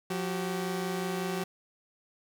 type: tone pair together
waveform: sawtooth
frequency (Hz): 178.97 / 383.4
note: F3 / G4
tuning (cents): +43 / -38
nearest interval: octave + minor second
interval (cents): 1319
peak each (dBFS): -29 / -30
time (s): 0.1-1.44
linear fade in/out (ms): 5
effects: none